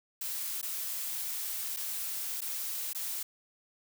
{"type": "noise with dropouts", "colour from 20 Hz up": "blue", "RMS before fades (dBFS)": -36, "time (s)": [0.21, 3.23], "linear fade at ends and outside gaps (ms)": 5, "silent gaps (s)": [[0.615, 0.627], [1.764, 1.769], [2.407, 2.416], [2.932, 2.948]], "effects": []}